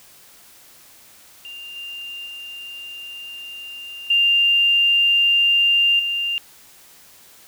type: tone with level steps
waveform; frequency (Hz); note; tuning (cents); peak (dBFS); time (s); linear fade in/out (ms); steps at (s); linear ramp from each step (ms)
sine; 2794; F7; 0; -33 / -30 / -32 / -13 / -20; 1.45-6.38; 0; 1.76 / 2.26 / 4.1 / 5.99; 5
effects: white hiss -48 dBFS RMS until 7.47 s